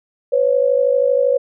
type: tone pair together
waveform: sine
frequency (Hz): 501 / 553.7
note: B4 / C#5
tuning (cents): +25 / -2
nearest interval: major second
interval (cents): 173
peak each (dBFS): -15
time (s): 0.32-1.38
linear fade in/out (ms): 10
effects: none